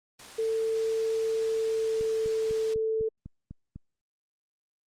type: noise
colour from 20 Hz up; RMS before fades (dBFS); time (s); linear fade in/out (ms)
white; -43; 0.19-2.74; 5
type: tone with pitch glide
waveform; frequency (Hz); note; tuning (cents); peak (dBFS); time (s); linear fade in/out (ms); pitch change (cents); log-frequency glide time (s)
sine; 446 to 441.9; A4 to A4; +23 to +7; -25; 0.38-3.09; 10; -16; 1.41-2.54
type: click train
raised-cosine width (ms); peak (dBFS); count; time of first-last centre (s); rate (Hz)
5; -29; 8; 2.01-3.76; 4
effects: low-pass 7000 Hz 12 dB/octave + Opus 32 kbps